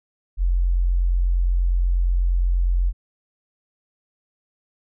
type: tone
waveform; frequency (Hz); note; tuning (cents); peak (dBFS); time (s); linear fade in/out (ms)
sine; 44.21; F1; +22; -16; 0.37-2.93; 50
effects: none